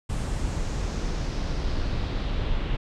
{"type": "noise with low-pass filter sweep", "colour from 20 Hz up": "brown", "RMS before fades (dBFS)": -27, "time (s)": [0.09, 2.77], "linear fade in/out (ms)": 10, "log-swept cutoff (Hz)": [8700, 3200], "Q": 2.2, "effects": []}